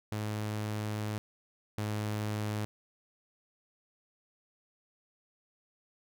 sawtooth tone pair in turn, 106.4 / 105.96 Hz, G#2 / G#2, +42 / +35 cents, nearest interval unison, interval 7 cents, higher first, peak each -29 / -28 dBFS, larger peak second, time 0.12-1.18 / 1.78-2.65 s, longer first, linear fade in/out 0 ms, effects none

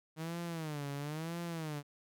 sawtooth tone with vibrato, 155.56 Hz, D#3, in tune, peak -34 dBFS, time 0.16-1.83 s, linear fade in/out 50 ms, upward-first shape sine, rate 1 Hz, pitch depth 170 cents each way, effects none

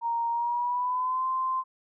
sine tone with pitch glide, 932.3 to 1040.4 Hz, A#5 to C6, 0 to -10 cents, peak -25 dBFS, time 0.01-1.64 s, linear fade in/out 50 ms, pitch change +190 cents, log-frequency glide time 0.3-1.26 s, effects none

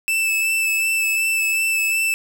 45% pulse tone with vibrato, 2637 Hz, E7, in tune, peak -17 dBFS, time 0.08-2.14 s, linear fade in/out 0 ms, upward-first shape sine, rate 2.7 Hz, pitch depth 18 cents each way, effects none

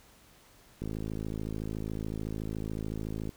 click train, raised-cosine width 3 ms, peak -23 dBFS, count 134, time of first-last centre 0.82-3.292 s, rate 53.8 Hz, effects pink hiss -59 dBFS RMS until 3.36 s

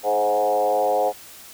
sine tone with frequency modulation, 629 Hz, D#5, 19 cents sharp, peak -17 dBFS, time 0.03-1.13 s, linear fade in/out 50 ms, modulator 103 Hz, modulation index 1.8, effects white hiss -43 dBFS RMS until 1.53 s

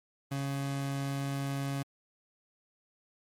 30% pulse tone, 138.59 Hz, C#3, in tune, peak -29 dBFS, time 0.31-1.83 s, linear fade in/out 10 ms, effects MP3 64 kbps

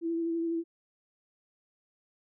sine tone with vibrato, 332.8 Hz, E4, 17 cents sharp, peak -28 dBFS, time 0.01-0.64 s, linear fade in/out 50 ms, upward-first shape sine, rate 12 Hz, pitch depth 20 cents each way, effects none

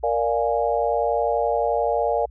sine chord, Bb dominant seventh, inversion none, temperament equal, 466.2 / 587.3 / 698.5 / 830.6 Hz, Bb4 / D5 / F5 / Ab5, 0 / 0 / 0 / 0 cents, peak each -24 / -24 / -24 / -26 dBFS, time 0.03-2.26 s, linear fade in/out 10 ms, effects added 60 Hz sine -41 dBFS peak until 2.3 s

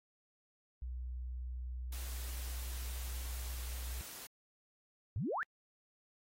sine tone, 62 Hz, B1, 7 cents sharp, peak -39 dBFS, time 0.82-4.01 s, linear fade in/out 0 ms
white noise, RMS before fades -49 dBFS, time 1.92-4.27 s, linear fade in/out 5 ms
sine exponential sweep, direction up, 84.7 to 1864.7 Hz, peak -34 dBFS, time 5.16-5.43 s, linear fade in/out 0 ms
effects AAC 48 kbps

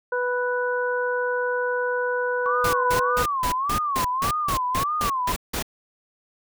harmonic tone, 493.9 Hz, B4, in tune, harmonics 1 / 2 / 3, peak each -24 / -29 / -27 dBFS, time 0.12-3.23 s, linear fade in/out 5 ms
sine tone with vibrato, 1105 Hz, C#6, 6 cents flat, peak -22 dBFS, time 2.46-5.32 s, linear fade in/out 0 ms, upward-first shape sine, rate 1.7 Hz, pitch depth 190 cents each way
pink noise bursts, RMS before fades -27 dBFS, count 12, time 2.64-5.626 s, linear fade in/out 5 ms, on 93 ms, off 170 ms
effects none

